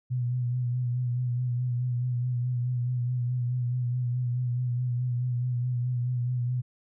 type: tone with vibrato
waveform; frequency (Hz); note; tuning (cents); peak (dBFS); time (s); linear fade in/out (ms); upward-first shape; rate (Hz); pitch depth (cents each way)
sine; 123.47; B2; 0; -25; 0.1-6.62; 20; sine; 4.7; 38
effects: none